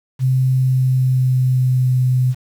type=tone with pitch glide; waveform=sine; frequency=130 to 127.25 Hz; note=C3 to C3; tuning=-11 to -48 cents; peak=-12 dBFS; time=0.19-2.35 s; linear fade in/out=50 ms; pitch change=-37 cents; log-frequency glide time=0.56-2.01 s; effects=7-bit